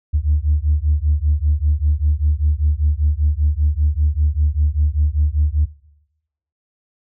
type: beating tone pair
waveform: sine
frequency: 72.4 / 77.5 Hz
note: D2 / D#2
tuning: -24 / -6 cents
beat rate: 5.1 Hz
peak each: -16 dBFS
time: 0.13-5.66 s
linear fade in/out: 20 ms
effects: noise-tail reverb RT60 0.9 s tail -21 dB re dry + tanh soft clip ceiling -7 dBFS